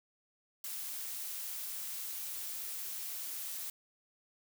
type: noise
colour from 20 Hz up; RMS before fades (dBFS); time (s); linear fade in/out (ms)
blue; -41; 0.64-3.7; 2
effects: none